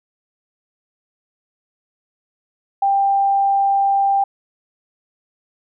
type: tone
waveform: sine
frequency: 791 Hz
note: G5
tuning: 15 cents sharp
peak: -13 dBFS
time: 2.82-4.24 s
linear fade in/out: 5 ms
effects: none